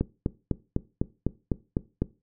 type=click train; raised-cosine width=3 ms; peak=-11 dBFS; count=9; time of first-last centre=0.01-2.02 s; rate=3.98 Hz; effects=noise-tail reverb RT60 0.3 s tail -19 dB re dry